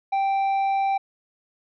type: tone with tanh clipping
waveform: triangle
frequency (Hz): 783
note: G5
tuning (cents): -2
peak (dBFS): -21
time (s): 0.12-0.98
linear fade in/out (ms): 10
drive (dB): 10
effects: none